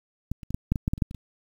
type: clicks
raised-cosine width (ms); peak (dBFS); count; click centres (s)
5; -16 / -28 / -21 / -13 / -9 / -15 / -11 / -12 / -25 / -9 / -25 / -26; 12; 0.316 / 0.432 / 0.506 / 0.545 / 0.72 / 0.758 / 0.879 / 0.935 / 0.979 / 1.022 / 1.111 / 1.147
effects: 8-bit